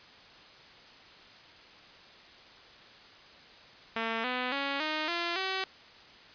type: tone with pitch steps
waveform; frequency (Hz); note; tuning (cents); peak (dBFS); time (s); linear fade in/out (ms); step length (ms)
5% pulse; 226.3 / 251.1 / 278.6 / 309.1 / 343 / 380.6; A3 / B3 / C#4 / D#4 / F4 / F#4; +49 / +29 / +9 / -11 / -31 / +49; -19; 3.96-5.64; 2; 280
effects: white hiss -53 dBFS RMS until 6.34 s + resampled to 11025 Hz